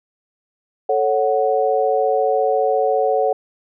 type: chord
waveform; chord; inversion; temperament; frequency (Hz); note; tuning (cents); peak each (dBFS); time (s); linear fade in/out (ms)
sine; F# minor; first; equal; 440 / 554.4 / 740; A4 / C#5 / F#5; 0 / 0 / 0; -19; 0.89-3.33; 5
effects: none